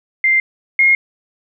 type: tone pair in turn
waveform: sine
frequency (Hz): 2093 / 2144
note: C7 / C7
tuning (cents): 0 / +42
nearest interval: unison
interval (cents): 42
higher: second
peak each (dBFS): -10 / -8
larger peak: second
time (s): 0.24-0.4 / 0.79-0.95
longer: neither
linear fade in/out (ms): 2
effects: none